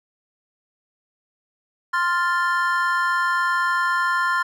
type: chord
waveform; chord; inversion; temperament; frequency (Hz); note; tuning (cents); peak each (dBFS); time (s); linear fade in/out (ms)
triangle; F major; second; equal; 1046.5 / 1396.9 / 1760; C6 / F6 / A6; 0 / 0 / 0; -20 / -21 / -23; 1.93-4.43; 10
effects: none